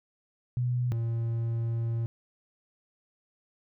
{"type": "tone pair in turn", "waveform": ["sine", "triangle"], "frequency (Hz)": [123.47, 115.4], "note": ["B2", "A#2"], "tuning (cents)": [0, -17], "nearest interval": "minor second", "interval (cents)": 117, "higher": "first", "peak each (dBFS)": -25, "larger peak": "neither", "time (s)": [[0.57, 0.92], [0.92, 2.06]], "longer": "second", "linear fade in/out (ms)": 0, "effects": []}